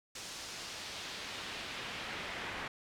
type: noise with band-pass filter sweep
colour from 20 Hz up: brown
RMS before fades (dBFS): -43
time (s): 0.15-2.68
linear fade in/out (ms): 5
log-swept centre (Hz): 6100 to 2100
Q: 1.1
effects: none